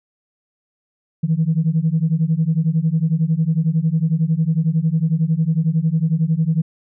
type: beating tone pair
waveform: sine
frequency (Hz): 155.56 / 166.56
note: D#3 / E3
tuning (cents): 0 / +18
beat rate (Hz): 11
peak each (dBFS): -17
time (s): 1.23-6.62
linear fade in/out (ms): 10
effects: tanh soft clip ceiling -8 dBFS